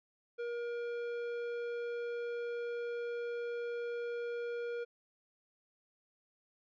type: tone with tanh clipping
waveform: sine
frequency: 474.8 Hz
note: A#4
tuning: 32 cents sharp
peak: -38 dBFS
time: 0.38-4.85 s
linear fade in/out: 20 ms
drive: 12 dB
effects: none